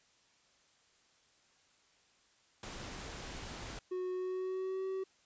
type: noise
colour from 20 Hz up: pink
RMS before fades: -45 dBFS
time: 2.63-3.79 s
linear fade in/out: 2 ms
type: tone with pitch glide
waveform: triangle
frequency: 366.9 to 380.9 Hz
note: F#4 to G4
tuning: -15 to -50 cents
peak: -33 dBFS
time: 3.91-5.04 s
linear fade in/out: 10 ms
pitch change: +65 cents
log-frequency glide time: 4.12-4.85 s
effects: white hiss -69 dBFS RMS until 5.25 s + resampled to 16000 Hz